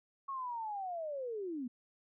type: linear sweep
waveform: sine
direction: down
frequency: 1108.7 to 231.6 Hz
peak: -37 dBFS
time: 0.28-1.68 s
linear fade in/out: 10 ms
effects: none